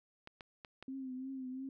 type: clicks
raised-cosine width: 0.3 ms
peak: -32 dBFS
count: 4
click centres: 0.274 / 0.408 / 0.648 / 0.826 s
type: tone with vibrato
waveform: sine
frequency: 261.6 Hz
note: C4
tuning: in tune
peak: -40 dBFS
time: 0.88-1.69 s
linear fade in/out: 2 ms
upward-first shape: triangle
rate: 2.9 Hz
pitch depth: 58 cents each way
effects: none